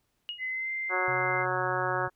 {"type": "tone with exponential decay", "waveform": "sine", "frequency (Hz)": 2878, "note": "F#7", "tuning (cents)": -49, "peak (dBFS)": -30, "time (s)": [0.29, 0.52], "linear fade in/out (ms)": 0, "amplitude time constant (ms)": 49}
{"type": "tone with pitch glide", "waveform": "sine", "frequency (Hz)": [2037, 2086], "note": ["C7", "C7"], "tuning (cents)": [-47, -6], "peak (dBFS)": -30, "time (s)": [0.38, 1.46], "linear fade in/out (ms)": 50, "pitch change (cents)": 41, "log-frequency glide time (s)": [0.48, 0.71]}
{"type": "harmonic tone", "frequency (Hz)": 183.7, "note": "F#3", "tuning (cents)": -12, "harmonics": [2, 3, 4, 5, 6, 7, 8, 9], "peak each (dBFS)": [-35, -35, -35, -35, -35, -35, -35, -35], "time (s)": [0.89, 2.1], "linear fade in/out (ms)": 50}
{"type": "tone", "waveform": "sine", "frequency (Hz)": 130, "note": "C3", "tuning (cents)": -11, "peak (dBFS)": -38, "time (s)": [1.08, 2.08], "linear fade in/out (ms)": 0}
{"effects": ["pink hiss -75 dBFS RMS until 2.15 s"]}